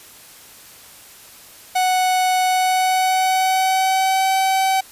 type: tone with pitch glide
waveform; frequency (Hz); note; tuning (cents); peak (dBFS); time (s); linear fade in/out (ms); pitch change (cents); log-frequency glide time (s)
45% pulse; 740 to 765.2; F#5 to G5; 0 to -42; -15; 1.75-4.81; 10; +58; 2.44-4.29
effects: white hiss -43 dBFS RMS until 4.91 s + resampled to 32000 Hz